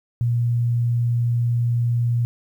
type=tone; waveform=sine; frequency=119 Hz; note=A#2; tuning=36 cents sharp; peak=-17 dBFS; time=0.21-2.25 s; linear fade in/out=0 ms; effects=9-bit